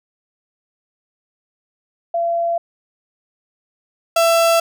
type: tone pair in turn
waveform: sine / 35% pulse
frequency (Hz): 680 / 667.9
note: F5 / E5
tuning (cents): -46 / +23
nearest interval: unison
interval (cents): 31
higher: first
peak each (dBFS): -16 / -10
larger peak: second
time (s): 2.14-2.58 / 4.16-4.6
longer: neither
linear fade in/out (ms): 5
effects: none